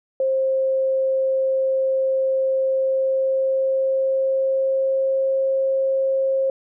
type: tone with pitch glide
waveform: sine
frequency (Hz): 530 to 535.2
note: C5 to C5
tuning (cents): +22 to +39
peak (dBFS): -17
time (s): 0.2-6.5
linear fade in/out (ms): 2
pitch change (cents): +17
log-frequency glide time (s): 2.68-5.38
effects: none